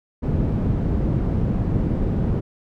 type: low-pass noise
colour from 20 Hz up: white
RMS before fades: -21 dBFS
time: 0.22-2.41 s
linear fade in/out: 20 ms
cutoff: 180 Hz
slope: 12 dB/octave
effects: none